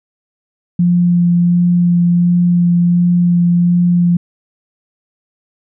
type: tone with vibrato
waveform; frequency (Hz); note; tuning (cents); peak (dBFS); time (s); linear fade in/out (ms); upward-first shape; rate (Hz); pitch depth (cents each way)
sine; 174.61; F3; 0; -8; 0.79-4.17; 5; sine; 1.4; 10
effects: none